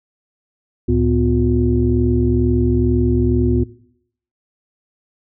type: tone cluster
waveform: sine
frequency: 69.1 / 111.3 / 249 / 357.2 Hz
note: C#2 / A2 / B3 / F4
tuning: -5 / +20 / +14 / +39 cents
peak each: -18 dBFS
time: 0.88-3.64 s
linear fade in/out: 10 ms
effects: noise-tail reverb RT60 0.7 s tail -19 dB re dry + tanh soft clip ceiling -2 dBFS